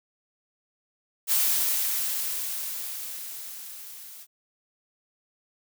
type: noise with level ramp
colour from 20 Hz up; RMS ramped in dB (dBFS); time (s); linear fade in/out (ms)
blue; -22 to -45; 1.27-4.27; 50
effects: none